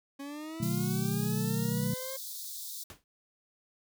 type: linear sweep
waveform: 40% pulse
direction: up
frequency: 274.8 to 536 Hz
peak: -38 dBFS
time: 0.19-2.17 s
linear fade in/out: 10 ms
type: chord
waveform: sine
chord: B dominant seventh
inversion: none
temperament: equal with one note detuned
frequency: 123.47 / 151.92 / 185 / 220 Hz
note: B2 / D#3 / F#3 / A3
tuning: 0 / -41 / 0 / 0 cents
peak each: -34 dBFS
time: 0.6-1.94 s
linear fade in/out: 5 ms
type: high-pass noise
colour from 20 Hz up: white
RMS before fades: -41 dBFS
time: 0.62-2.84 s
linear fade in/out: 10 ms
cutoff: 3500 Hz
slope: 96 dB/octave
type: noise with exponential decay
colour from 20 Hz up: pink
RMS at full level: -43 dBFS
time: 2.9-3.04 s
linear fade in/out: 1 ms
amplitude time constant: 30 ms
effects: none